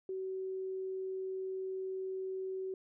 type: tone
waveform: sine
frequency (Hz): 378.5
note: F#4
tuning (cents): +39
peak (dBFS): -36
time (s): 0.09-2.74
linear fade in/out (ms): 2
effects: none